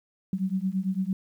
sine beating tone pair, 185 / 193.9 Hz, F#3 / G3, 0 / -19 cents, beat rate 8.9 Hz, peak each -28 dBFS, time 0.33-1.13 s, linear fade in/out 2 ms, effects 10-bit

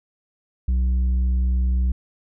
sine tone with tanh clipping, 62.6 Hz, B1, 24 cents sharp, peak -18 dBFS, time 0.68-1.92 s, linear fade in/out 5 ms, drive 5 dB, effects none

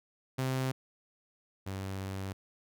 sawtooth tone pair in turn, 130.81 / 96.34 Hz, C3 / G2, 0 / -30 cents, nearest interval perfect fourth, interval 530 cents, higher first, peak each -26 / -32 dBFS, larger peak first, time 0.38-0.72 / 1.66-2.33 s, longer second, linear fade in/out 10 ms, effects none

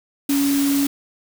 sine tone in noise, 280.3 Hz, C#4, 19 cents sharp, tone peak -16 dBFS, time 0.29-0.87 s, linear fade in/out 5 ms, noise white, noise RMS -27 dBFS, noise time 0.29-0.87 s, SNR +8 dB, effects none

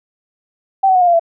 sine tone with pitch steps, 775 / 752.9 / 731.5 / 710.7 / 690.4 / 670.8 Hz, G5 / F#5 / F#5 / F5 / F5 / E5, -20 / +30 / -20 / +30 / -20 / +30 cents, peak -8 dBFS, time 0.83-1.196 s, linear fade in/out 10 ms, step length 61 ms, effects none

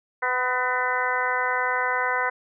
harmonic tone with a mistuned harmonic, 251 Hz, B3, 28 cents sharp, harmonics 2 / 3 / 4 / 5 / 6 / 7 / 8, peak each -31 / -31 / -27 / -32 / -27 / -31 / -30 dBFS, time 0.22-2.3 s, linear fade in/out 10 ms, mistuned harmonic 7, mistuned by +40 cents, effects none

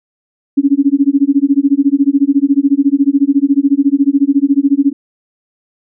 sine tone with tremolo, 279.7 Hz, C#4, 16 cents sharp, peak -4 dBFS, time 0.57-4.93 s, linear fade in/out 10 ms, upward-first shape sine, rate 14 Hz, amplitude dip 100%, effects none

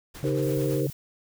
pink noise with tremolo, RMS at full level -41 dBFS, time 0.14-0.81 s, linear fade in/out 10 ms, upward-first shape triangle, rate 8.9 Hz, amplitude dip 55%
sine tone with vibrato, 138.59 Hz, C#3, in tune, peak -27 dBFS, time 0.23-0.9 s, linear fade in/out 0 ms, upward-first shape sine, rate 17 Hz, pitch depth 62 cents each way
sine chord, C minor seventh, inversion first, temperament equal, 311.1 / 392 / 466.2 / 523.3 Hz, Eb4 / G4 / Bb4 / C5, 0 / 0 / 0 / 0 cents, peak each -29 / -30 / -30 / -32 dBFS, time 0.24-0.87 s, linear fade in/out 2 ms
blue noise, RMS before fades -43 dBFS, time 0.42-0.93 s, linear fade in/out 5 ms
effects none

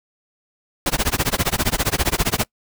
pink noise with tremolo, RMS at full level -17 dBFS, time 0.86-2.45 s, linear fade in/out 2 ms, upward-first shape sine, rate 15 Hz, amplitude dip 100%, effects noise-tail reverb RT60 0.1 s tail -25 dB re dry

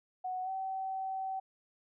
sine tone with pitch glide, 740 to 765.2 Hz, F#5 to G5, 0 to -42 cents, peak -34 dBFS, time 0.24-1.4 s, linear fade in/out 10 ms, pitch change +58 cents, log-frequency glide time 0.43-0.5 s, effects none

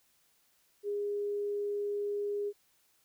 sine tone, 409.4 Hz, G#4, 25 cents flat, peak -31 dBFS, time 0.83-2.53 s, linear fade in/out 50 ms, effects white hiss -70 dBFS RMS until 3.04 s

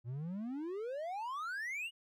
triangle exponential sweep, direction up, 113.5 to 2950 Hz, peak -36 dBFS, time 0.04-1.91 s, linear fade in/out 50 ms, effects none

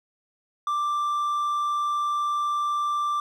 triangle tone, 1178 Hz, D6, 5 cents sharp, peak -21 dBFS, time 0.67-3.2 s, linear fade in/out 2 ms, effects none

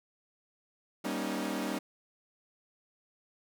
sawtooth chord, Eb dominant seventh, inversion first, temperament equal with one note detuned, 196 / 238.8 / 277.2 / 311.1 Hz, G3 / Bb3 / Db4 / Eb4, 0 / +42 / 0 / 0 cents, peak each -34 dBFS, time 1.04-1.79 s, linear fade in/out 10 ms, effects none

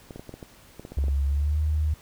clicks, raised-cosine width 2 ms, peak -25 dBFS, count 12, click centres 0.108 / 0.16 / 0.195 / 0.293 / 0.34 / 0.428 / 0.796 / 0.851 / 0.92 / 0.986 / 1.04 / 1.083 s
sine tone with pitch glide, 69.3 to 76.45 Hz, C#2 to D#2, 0 to -30 cents, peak -21 dBFS, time 0.97-1.94 s, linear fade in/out 5 ms, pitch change +170 cents, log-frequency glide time 1.26-1.59 s
effects pink hiss -53 dBFS RMS until 2.01 s

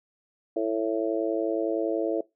harmonic tone, 110.7 Hz, A2, 11 cents sharp, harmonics 3 / 4 / 5 / 6, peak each -28 / -29 / -30 / -31 dBFS, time 0.56-2.21 s, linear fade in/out 5 ms, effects noise-tail reverb RT60 0.2 s tail -21 dB re dry

